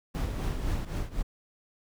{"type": "noise with tremolo", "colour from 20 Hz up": "brown", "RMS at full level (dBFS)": -29, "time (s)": [0.14, 1.23], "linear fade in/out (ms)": 20, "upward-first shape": "triangle", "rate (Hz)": 3.9, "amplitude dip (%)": 90}
{"type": "noise", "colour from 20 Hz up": "brown", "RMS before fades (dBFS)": -33, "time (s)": [0.15, 0.85], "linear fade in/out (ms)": 0}
{"effects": []}